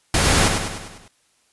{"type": "noise with echo", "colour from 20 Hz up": "pink", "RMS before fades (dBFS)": -17, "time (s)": [0.14, 0.48], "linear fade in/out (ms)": 2, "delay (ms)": 100, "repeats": 6, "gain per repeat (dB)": -5, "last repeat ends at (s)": 1.08, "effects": ["white hiss -62 dBFS RMS until 1.52 s", "resampled to 24000 Hz"]}